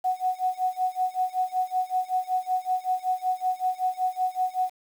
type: tone with tremolo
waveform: sine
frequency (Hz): 740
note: F#5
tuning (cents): 0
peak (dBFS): -20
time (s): 0.04-4.7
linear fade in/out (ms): 10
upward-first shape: sine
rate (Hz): 5.3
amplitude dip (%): 95
effects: 8-bit